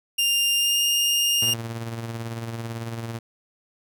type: tone with pitch glide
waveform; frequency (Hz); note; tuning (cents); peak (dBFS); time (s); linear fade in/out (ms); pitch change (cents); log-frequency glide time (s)
sawtooth; 2800 to 2824; F7 to F7; +4 to +19; -16; 0.18-1.54; 10; +15; 0.57-0.81
type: tone with tremolo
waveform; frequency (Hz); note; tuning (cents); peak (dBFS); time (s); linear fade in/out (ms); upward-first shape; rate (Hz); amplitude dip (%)
sawtooth; 115.2; A#2; -20; -24; 1.42-3.19; 5; sine; 18; 45
effects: none